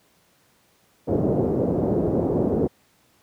white low-pass noise, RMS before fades -21 dBFS, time 1.07-2.68 s, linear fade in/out 20 ms, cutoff 500 Hz, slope 24 dB/octave, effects pink hiss -61 dBFS RMS until 3.22 s + high-pass 100 Hz 12 dB/octave

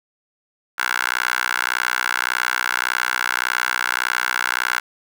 10% pulse tone with high-pass filter, 61.74 Hz, B1, in tune, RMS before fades -22 dBFS, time 0.78-4.8 s, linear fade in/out 10 ms, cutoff 1400 Hz, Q 3.3, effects none

